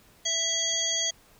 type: harmonic tone with a mistuned harmonic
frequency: 659.3 Hz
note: E5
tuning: in tune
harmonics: 1 / 3 / 5 / 7 / 9 / 10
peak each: -39 / -37 / -29 / -34 / -34 / -29 dBFS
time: 0.25-1.11 s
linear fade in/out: 10 ms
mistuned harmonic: 9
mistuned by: +45 cents
effects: pink hiss -58 dBFS RMS until 1.39 s